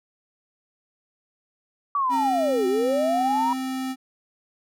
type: linear two-way sweep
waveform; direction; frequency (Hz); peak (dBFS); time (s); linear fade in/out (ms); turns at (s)
sine; down then up; 1161 to 363.2 to 973; -20; 1.95-3.53; 2; 2.67
type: tone with pitch glide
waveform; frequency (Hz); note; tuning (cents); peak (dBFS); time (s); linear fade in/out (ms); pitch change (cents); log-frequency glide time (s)
square; 268 to 261.3; C4 to C4; +42 to -2; -27; 2.09-3.96; 50; -44; 2.24-2.95
effects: none